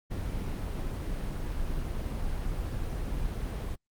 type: noise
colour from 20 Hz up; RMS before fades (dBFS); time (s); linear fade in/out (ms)
brown; -32; 0.1-3.76; 20
effects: Opus 24 kbps